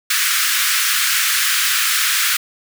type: high-pass noise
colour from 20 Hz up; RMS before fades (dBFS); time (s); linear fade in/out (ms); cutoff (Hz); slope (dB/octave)
pink; -17; 0.1-2.37; 5; 1300; 48
effects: none